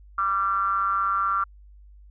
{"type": "ring-modulated tone", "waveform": "triangle", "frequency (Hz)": 98, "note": "G2", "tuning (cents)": 0, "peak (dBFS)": -16, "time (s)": [0.18, 1.44], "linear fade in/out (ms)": 5, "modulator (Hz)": 1270, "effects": ["added 50 Hz sine -46 dBFS peak until 2.1 s"]}